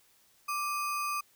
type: tone with sample-and-hold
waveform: sine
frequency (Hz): 1174.7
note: D6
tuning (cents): 0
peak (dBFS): -30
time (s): 0.48-1.21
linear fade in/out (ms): 10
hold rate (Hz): 3675
effects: white hiss -65 dBFS RMS until 1.35 s